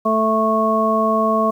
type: harmonic tone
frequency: 220 Hz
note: A3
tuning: in tune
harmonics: 1 / 2 / 3 / 5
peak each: -20 / -23 / -19 / -18 dBFS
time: 0.05-1.51 s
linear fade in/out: 10 ms
effects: 8-bit